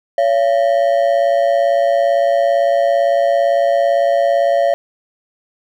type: ring-modulated tone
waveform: triangle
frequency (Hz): 622.3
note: D#5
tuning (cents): 0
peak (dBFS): -6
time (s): 0.18-4.74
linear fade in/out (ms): 0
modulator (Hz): 58.9
effects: none